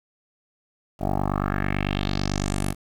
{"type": "tone with low-pass filter sweep", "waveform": "10% pulse", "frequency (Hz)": 49, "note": "G1", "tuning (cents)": 0, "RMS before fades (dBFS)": -25, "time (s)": [0.99, 2.75], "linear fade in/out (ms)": 50, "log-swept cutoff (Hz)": [630, 12000], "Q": 3.3, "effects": ["8-bit"]}